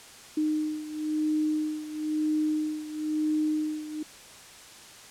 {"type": "beating tone pair", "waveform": "sine", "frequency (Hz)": [306.8, 307.8], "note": ["D#4", "D#4"], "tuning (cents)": [-24, -19], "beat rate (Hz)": 1, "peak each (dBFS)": [-27, -31], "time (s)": [0.37, 4.03], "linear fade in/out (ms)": 5, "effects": ["white hiss -48 dBFS RMS until 5.1 s", "low-pass 9000 Hz 12 dB/octave"]}